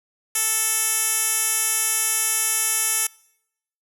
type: tone with band-pass filter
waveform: 10% pulse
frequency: 440 Hz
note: A4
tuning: in tune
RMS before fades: -22 dBFS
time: 0.35-3.07 s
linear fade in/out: 5 ms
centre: 10000 Hz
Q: 2.2
effects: noise-tail reverb RT60 0.8 s tail -25 dB re dry